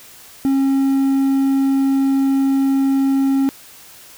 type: tone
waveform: triangle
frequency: 271.3 Hz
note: C#4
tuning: 37 cents flat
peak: -11 dBFS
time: 0.45-3.49 s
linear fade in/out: 0 ms
effects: white hiss -42 dBFS RMS until 4.17 s